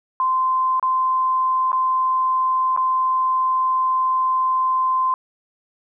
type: tone with dropouts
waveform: sine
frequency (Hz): 1037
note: C6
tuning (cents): -16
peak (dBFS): -16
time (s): 0.2-5.14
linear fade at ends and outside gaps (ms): 1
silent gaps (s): 0.797-0.827 / 1.718-1.729 / 2.764-2.774
effects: none